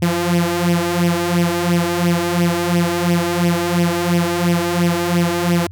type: tone with flanger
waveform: sawtooth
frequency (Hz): 173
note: F3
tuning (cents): -16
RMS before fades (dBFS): -17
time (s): 0.02-5.67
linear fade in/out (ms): 5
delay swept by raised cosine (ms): 0.35 to 3.35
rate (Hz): 2.9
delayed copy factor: +0.7
effects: added 92 Hz sine -32 dBFS peak until 5.71 s